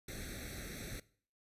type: noise with comb filter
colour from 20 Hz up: pink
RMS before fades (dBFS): -45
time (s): 0.08-1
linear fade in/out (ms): 5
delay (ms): 0.5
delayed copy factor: +1
effects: noise-tail reverb RT60 0.5 s tail -20 dB re dry + resampled to 32000 Hz